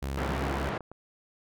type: tone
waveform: sawtooth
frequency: 68.1 Hz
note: C#2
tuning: 30 cents flat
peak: -27 dBFS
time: 0.02-0.7 s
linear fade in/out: 10 ms
type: band-pass noise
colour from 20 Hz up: pink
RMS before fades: -33 dBFS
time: 0.17-0.78 s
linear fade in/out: 5 ms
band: 160 to 1700 Hz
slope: 12 dB/octave
type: clicks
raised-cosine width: 1 ms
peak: -27 / -28 / -31 dBFS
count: 3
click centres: 0.749 / 0.807 / 0.916 s
effects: none